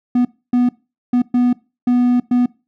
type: tone bursts at uneven times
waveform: triangle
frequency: 245.7 Hz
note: B3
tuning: 9 cents flat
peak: -9 dBFS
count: 6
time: 0.15-0.25 / 0.53-0.69 / 1.13-1.22 / 1.34-1.53 / 1.87-2.2 / 2.31-2.46 s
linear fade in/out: 5 ms
effects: noise-tail reverb RT60 0.3 s tail -22 dB re dry